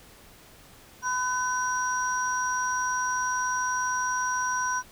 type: tone cluster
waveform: sine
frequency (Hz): 1006 / 1511 / 5750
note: B5 / F#6 / F8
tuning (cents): +32 / +36 / +50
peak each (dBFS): -27 / -29 / -32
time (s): 1.02-4.83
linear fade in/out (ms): 50
effects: tanh soft clip ceiling -16 dBFS + pink hiss -52 dBFS RMS until 4.91 s